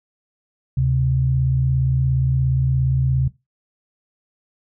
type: tone pair together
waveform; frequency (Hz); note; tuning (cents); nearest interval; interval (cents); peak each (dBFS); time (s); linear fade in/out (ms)
sine; 73.24 / 130.4; D2 / C3; -4 / -5; minor seventh; 999; -23 / -16; 0.77-3.28; 5
effects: noise-tail reverb RT60 0.2 s tail -17 dB re dry